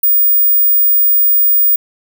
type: tone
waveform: sine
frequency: 15000 Hz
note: A#9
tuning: 10 cents sharp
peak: -7 dBFS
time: 0.03-1.76 s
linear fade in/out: 5 ms
effects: none